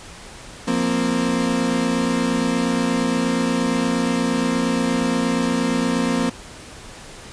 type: chord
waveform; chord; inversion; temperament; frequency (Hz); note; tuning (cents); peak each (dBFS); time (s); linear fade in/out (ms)
35% pulse; F suspended fourth; none; equal; 174.61 / 233.1 / 261.6; F3 / Bb3 / C4; 0 / 0 / 0; -24 / -20 / -20; 0.67-6.3; 10
effects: pink hiss -39 dBFS RMS until 7.32 s + resampled to 22050 Hz